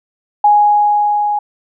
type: tone with level ramp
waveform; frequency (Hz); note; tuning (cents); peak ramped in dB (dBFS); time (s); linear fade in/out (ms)
sine; 830.6; G#5; 0; -5 to -13; 0.44-1.39; 5
effects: none